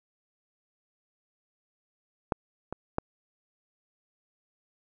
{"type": "clicks", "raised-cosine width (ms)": 1, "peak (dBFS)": [-11, -20, -12], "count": 3, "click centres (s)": [2.322, 2.726, 2.984], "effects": []}